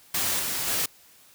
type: noise with level steps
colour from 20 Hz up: white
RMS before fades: -26 / -29 / -26 dBFS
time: 0.14-0.86 s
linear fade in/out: 5 ms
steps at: 0.39 / 0.67 s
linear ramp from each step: 10 ms
effects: white hiss -55 dBFS RMS until 1.34 s